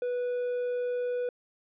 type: tone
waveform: triangle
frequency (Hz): 491.6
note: B4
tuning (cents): -8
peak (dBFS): -26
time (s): 0.02-1.29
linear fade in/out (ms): 2
effects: resampled to 8000 Hz